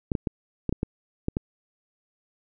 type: clicks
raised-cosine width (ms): 3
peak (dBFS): -12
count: 8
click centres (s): 0.118 / 0.152 / 0.272 / 0.693 / 0.726 / 0.831 / 1.284 / 1.369
effects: none